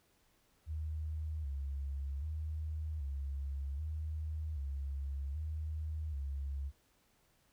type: tone with vibrato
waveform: sine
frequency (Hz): 73.3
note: D2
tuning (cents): -3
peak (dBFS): -36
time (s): 0.66-6.72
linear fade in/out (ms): 50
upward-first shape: square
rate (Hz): 0.64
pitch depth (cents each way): 99
effects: pink hiss -72 dBFS RMS until 7.52 s